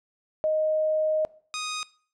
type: tone pair in turn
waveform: sine / 10% pulse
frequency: 622.3 / 1244.6 Hz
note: D#5 / D#6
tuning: 0 / 0 cents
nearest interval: octave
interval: 1200 cents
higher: second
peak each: -21 dBFS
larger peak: neither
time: 0.44-1.25 / 1.54-1.83 s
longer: first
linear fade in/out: 0 ms
effects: noise-tail reverb RT60 0.5 s tail -21 dB re dry + low-pass 8000 Hz 12 dB/octave